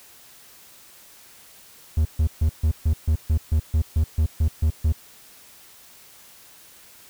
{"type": "tone bursts", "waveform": "triangle", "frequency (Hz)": 78.1, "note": "D#2", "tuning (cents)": 7, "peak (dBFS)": -14, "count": 14, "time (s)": [1.97, 4.924], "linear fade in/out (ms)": 5, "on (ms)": 81, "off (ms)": 140, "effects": ["white hiss -49 dBFS RMS until 7.09 s"]}